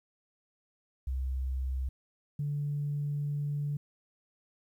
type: tone pair in turn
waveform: sine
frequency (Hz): 65.41 / 145.2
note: C2 / D3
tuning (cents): 0 / -19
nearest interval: octave + major second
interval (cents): 1381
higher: second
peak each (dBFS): -29 / -29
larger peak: neither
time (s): 1.07-1.89 / 2.39-3.77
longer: second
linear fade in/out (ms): 5
effects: tanh soft clip ceiling -25 dBFS + 11-bit